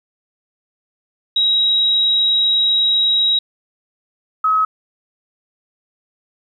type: tone pair in turn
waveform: sine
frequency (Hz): 3832 / 1278.8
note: A#7 / D#6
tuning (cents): +47 / +47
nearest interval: octave + perfect fifth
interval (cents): 1900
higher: first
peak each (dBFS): -12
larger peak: neither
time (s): 1.36-3.39 / 4.44-4.65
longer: first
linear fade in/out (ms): 5
effects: 9-bit